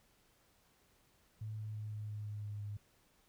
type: tone with pitch steps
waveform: sine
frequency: 108.3 / 107.55 / 106.81 / 106.07 / 105.34 / 104.61 / 103.89 / 103.17 Hz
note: A2 / A2 / G#2 / G#2 / G#2 / G#2 / G#2 / G#2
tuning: -27 / -39 / +49 / +37 / +25 / +13 / +1 / -11 cents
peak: -40 dBFS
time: 1.41-2.77 s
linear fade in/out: 5 ms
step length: 170 ms
effects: pink hiss -71 dBFS RMS until 3.28 s